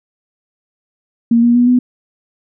sine tone with pitch steps, 233.1 / 238.1 / 243.3 / 248.5 Hz, A#3 / A#3 / B3 / B3, 0 / +37 / -26 / +11 cents, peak -7 dBFS, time 1.31-1.79 s, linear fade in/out 5 ms, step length 120 ms, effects none

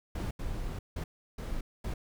brown noise bursts at uneven times, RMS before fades -35 dBFS, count 5, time 0.15-0.31 / 0.39-0.79 / 0.96-1.04 / 1.38-1.61 / 1.84-1.94 s, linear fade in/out 5 ms, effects none

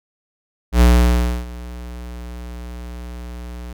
square tone with ADSR envelope, 60.2 Hz, B1, 44 cents flat, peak -8 dBFS, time 0.72-3.73 s, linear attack 90 ms, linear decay 640 ms, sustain -22 dB, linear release 4 ms, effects none

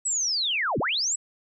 sine linear two-way sweep, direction down then up, 8010 to 78.7 to 8010 Hz, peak -23 dBFS, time 0.05-1.16 s, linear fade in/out 10 ms, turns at 0.79 s, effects none

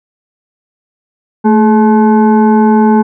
sine tone with frequency modulation, 220 Hz, A3, in tune, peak -4 dBFS, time 1.44-3.03 s, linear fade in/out 20 ms, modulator 643 Hz, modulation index 0.87, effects none

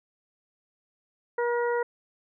harmonic tone, 477.8 Hz, A#4, 43 cents sharp, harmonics 1 / 2 / 3 / 4, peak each -25 / -31 / -35 / -37 dBFS, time 1.38-1.83 s, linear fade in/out 5 ms, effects none

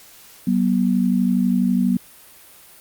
sine tone pair together, 189.3 / 241.5 Hz, F#3 / B3, +40 / -39 cents, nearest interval major third, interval 421 cents, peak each -18 dBFS, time 0.47-1.97 s, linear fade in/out 5 ms, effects white hiss -46 dBFS RMS until 2.8 s + Opus 48 kbps

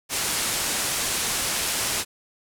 white low-pass noise, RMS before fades -26 dBFS, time 0.09-2.05 s, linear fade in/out 50 ms, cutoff 11000 Hz, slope 24 dB/octave, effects none

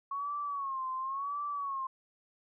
sine tone with vibrato, 1100 Hz, C#6, 14 cents flat, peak -33 dBFS, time 0.11-1.87 s, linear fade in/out 5 ms, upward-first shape sine, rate 0.94 Hz, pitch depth 99 cents each way, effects none

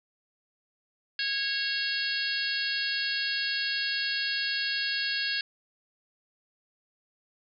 harmonic tone, 549 Hz, C#5, 17 cents flat, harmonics 3 / 4 / 5 / 6 / 7 / 8 / 9, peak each -32 / -42 / -35 / -37 / -39 / -32 / -37 dBFS, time 1.19-5.41 s, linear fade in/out 2 ms, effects none

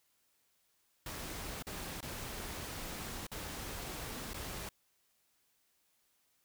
pink noise with dropouts, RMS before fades -43 dBFS, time 1.06-4.69 s, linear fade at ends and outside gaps 2 ms, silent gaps 1.625-1.668 / 2.006-2.027 / 3.268-3.316 / 4.334-4.343 s, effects white hiss -75 dBFS RMS until 6.44 s

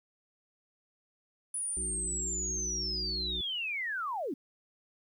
sine linear sweep, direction down, 9910 to 234.2 Hz, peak -32 dBFS, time 1.54-4.34 s, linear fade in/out 5 ms
harmonic tone, 62 Hz, B1, 7 cents sharp, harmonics 1 / 3 / 5 / 6, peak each -39 / -46 / -49 / -46 dBFS, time 1.77-3.41 s, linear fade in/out 0 ms
effects 11-bit

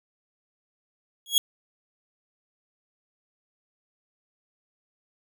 sawtooth tone with exponential growth, 3319 Hz, G#7, 2 cents flat, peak -10 dBFS, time 1.26-1.38 s, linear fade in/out 1 ms, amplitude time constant 26 ms, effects none

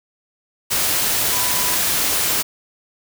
sine tone in noise, 991 Hz, B5, 6 cents sharp, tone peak -29 dBFS, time 1.32-1.77 s, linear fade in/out 20 ms, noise white, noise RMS -19 dBFS, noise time 0.7-2.43 s, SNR -13 dB, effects none

